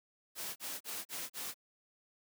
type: noise bursts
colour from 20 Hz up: white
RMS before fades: -41 dBFS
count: 5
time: 0.35-1.544 s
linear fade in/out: 50 ms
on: 210 ms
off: 36 ms
effects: high-pass 150 Hz 12 dB/octave